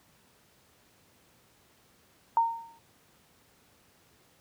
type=tone with exponential decay; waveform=sine; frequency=920 Hz; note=A#5; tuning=23 cents flat; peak=-18 dBFS; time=2.37-2.79 s; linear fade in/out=1 ms; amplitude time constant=90 ms; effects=pink hiss -63 dBFS RMS until 4.4 s + high-pass 80 Hz 12 dB/octave